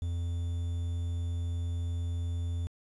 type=tone with quantisation; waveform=triangle; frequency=85.7 Hz; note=F2; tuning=32 cents flat; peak=-28 dBFS; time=0.02-2.67 s; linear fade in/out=0 ms; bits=9; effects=resampled to 24000 Hz